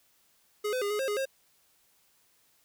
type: tone with pitch steps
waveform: square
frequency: 419.1 / 508 / 407.4 / 418.9 / 534 / 414.9 / 536 Hz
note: G#4 / B4 / G#4 / G#4 / C5 / G#4 / C5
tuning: +16 / +49 / -33 / +15 / +35 / -2 / +42 cents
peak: -29 dBFS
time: 0.64-1.256 s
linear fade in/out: 10 ms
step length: 88 ms
effects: white hiss -67 dBFS RMS until 2.64 s